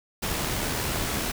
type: noise with amplitude modulation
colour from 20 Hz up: pink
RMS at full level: -27 dBFS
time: 0.22-1.32 s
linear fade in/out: 10 ms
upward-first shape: sine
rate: 76.1 Hz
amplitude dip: 30%
effects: none